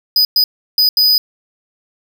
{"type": "tone bursts at uneven times", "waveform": "square", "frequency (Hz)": 4978, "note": "D#8", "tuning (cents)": 0, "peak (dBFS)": -9, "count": 4, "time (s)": [[0.16, 0.25], [0.36, 0.44], [0.78, 0.89], [0.97, 1.18]], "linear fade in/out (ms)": 2, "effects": []}